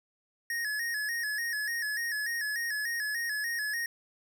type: tone with vibrato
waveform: square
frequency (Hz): 1782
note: A6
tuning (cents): +22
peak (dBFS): -31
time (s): 0.5-3.86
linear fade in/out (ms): 2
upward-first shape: square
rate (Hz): 3.4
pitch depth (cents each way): 77
effects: none